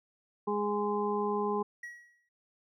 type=harmonic tone; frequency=206.9 Hz; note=G#3; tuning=6 cents flat; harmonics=1 / 2 / 4 / 5; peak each=-35 / -31 / -36 / -35 dBFS; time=0.47-1.63 s; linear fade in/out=10 ms
type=tone with exponential decay; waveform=triangle; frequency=1914 Hz; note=A#6; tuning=45 cents sharp; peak=-36 dBFS; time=1.83-2.29 s; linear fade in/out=5 ms; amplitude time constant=98 ms
effects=none